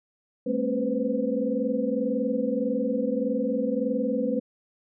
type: tone cluster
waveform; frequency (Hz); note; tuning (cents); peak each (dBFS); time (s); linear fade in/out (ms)
sine; 205.5 / 228.7 / 269.2 / 497.3 / 519; G#3 / A#3 / C4 / B4 / C5; -18 / -33 / +49 / +12 / -14; -32 / -29 / -29 / -28 / -33; 0.46-4.4; 10
effects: none